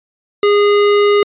square tone, 410.7 Hz, G#4, 19 cents flat, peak -9 dBFS, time 0.43-1.23 s, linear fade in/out 2 ms, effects resampled to 8000 Hz

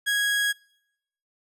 30% pulse tone, 1654 Hz, G#6, 8 cents flat, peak -19 dBFS, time 0.06-0.53 s, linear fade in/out 20 ms, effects noise-tail reverb RT60 0.8 s tail -26 dB re dry + resampled to 32000 Hz

